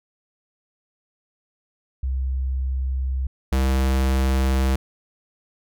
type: tone pair in turn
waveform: sine / square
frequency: 65.41 / 66.02 Hz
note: C2 / C2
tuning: 0 / +16 cents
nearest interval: unison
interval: 16 cents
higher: second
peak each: -21 / -18 dBFS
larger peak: second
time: 2.03-3.27 / 3.52-4.76 s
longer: neither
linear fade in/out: 5 ms
effects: none